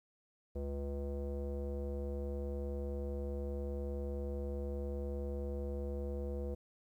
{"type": "tone with low-pass filter", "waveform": "square", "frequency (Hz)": 70.4, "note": "C#2", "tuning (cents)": 27, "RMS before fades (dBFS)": -39, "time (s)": [0.55, 6.55], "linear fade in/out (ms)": 10, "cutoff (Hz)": 500, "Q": 3.9, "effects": ["12-bit"]}